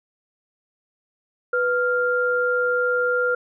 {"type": "tone pair together", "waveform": "sine", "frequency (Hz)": [493.9, 1396.9], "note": ["B4", "F6"], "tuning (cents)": [0, 0], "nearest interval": "octave + tritone", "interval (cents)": 1800, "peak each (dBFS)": -21, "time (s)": [1.53, 3.35], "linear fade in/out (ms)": 5, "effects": []}